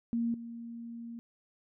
sine tone with level steps, 233.1 Hz, A#3, in tune, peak -28 / -40 dBFS, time 0.13-1.19 s, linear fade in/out 0 ms, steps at 0.34 s, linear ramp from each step 2 ms, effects none

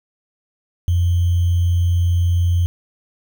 sine tone with sample-and-hold, 87.31 Hz, F2, in tune, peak -13 dBFS, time 0.88-2.66 s, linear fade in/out 0 ms, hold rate 3150 Hz, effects none

